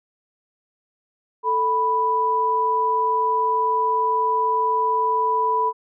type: tone pair together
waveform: sine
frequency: 441 / 987.8 Hz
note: A4 / B5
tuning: +4 / 0 cents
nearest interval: octave + major second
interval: 1396 cents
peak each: -25 / -18 dBFS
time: 1.43-5.73 s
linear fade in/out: 50 ms
effects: none